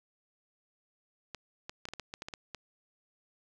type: clicks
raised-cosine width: 0.2 ms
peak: -23 dBFS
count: 11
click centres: 1.347 / 1.695 / 1.854 / 1.887 / 1.936 / 1.997 / 2.139 / 2.221 / 2.285 / 2.338 / 2.547 s
effects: none